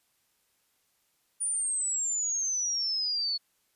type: exponential sweep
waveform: sine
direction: down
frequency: 9510 to 4382 Hz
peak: -27 dBFS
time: 1.4-3.38 s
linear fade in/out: 20 ms
effects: white hiss -72 dBFS RMS until 3.75 s + resampled to 32000 Hz